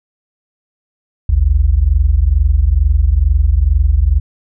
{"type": "tone pair together", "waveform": "sine", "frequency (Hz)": [53.67, 75.9], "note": ["A1", "D#2"], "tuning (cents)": [-42, -42], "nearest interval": "tritone", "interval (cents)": 600, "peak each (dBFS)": -11, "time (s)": [1.29, 4.2], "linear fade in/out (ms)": 5, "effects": []}